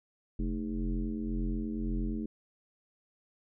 sine tone with frequency modulation, 131.8 Hz, C3, 13 cents sharp, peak -30 dBFS, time 0.39-2.26 s, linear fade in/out 5 ms, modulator 88.5 Hz, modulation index 2.1, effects none

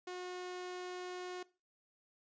sawtooth tone, 362.1 Hz, F#4, 37 cents flat, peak -38 dBFS, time 0.07-1.43 s, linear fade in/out 5 ms, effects noise-tail reverb RT60 0.3 s tail -19 dB re dry + resampled to 16000 Hz

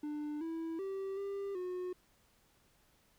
triangle tone with pitch steps, 297.9 / 327.3 / 387.9 / 397.1 / 363 Hz, D4 / E4 / G4 / G4 / F#4, +25 / -12 / -18 / +22 / -33 cents, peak -35 dBFS, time 0.03-1.93 s, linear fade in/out 5 ms, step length 380 ms, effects pink hiss -70 dBFS RMS until 3.18 s

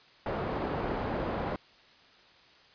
white low-pass noise, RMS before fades -33 dBFS, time 0.26-1.56 s, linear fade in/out 2 ms, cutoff 740 Hz, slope 12 dB/octave, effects white hiss -58 dBFS RMS until 2.74 s + resampled to 11025 Hz

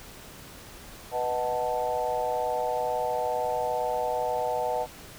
sine chord, B dominant seventh, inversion none, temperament equal, 493.9 / 622.3 / 740 / 880 Hz, B4 / D#5 / F#5 / A5, 0 / 0 / 0 / 0 cents, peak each -31 dBFS, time 1.11-4.87 s, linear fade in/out 50 ms, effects pink hiss -46 dBFS RMS until 5.18 s

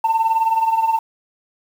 sine tone with tremolo, 898 Hz, A5, 35 cents sharp, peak -9 dBFS, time 0.04-0.99 s, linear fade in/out 5 ms, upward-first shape triangle, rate 19 Hz, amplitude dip 80%, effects tanh soft clip ceiling -11 dBFS + 7-bit

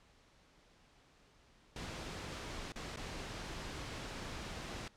pink noise with dropouts, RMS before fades -44 dBFS, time 1.76-4.88 s, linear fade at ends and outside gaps 2 ms, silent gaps 2.721-2.758 / 2.961-2.971 s, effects pink hiss -66 dBFS RMS until 4.96 s + low-pass 6000 Hz 12 dB/octave

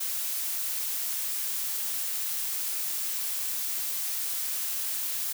blue noise, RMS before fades -31 dBFS, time 0-5.33 s, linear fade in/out 10 ms, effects none

